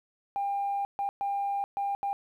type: tone bursts at uneven times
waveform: sine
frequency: 800 Hz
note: G5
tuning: 35 cents sharp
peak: -26 dBFS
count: 5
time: 0.36-0.85 / 0.99-1.09 / 1.21-1.64 / 1.77-1.95 / 2.03-2.13 s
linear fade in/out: 0 ms
effects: tanh soft clip ceiling -24 dBFS + 11-bit